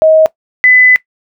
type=tone pair in turn; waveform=sine; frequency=632 / 2006 Hz; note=D#5 / B6; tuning=+27 / +26 cents; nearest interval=octave + minor sixth; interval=1999 cents; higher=second; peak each=-3 dBFS; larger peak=neither; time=0.02-0.26 / 0.64-0.96 s; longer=second; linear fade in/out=0 ms; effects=noise-tail reverb RT60 0.1 s tail -19 dB re dry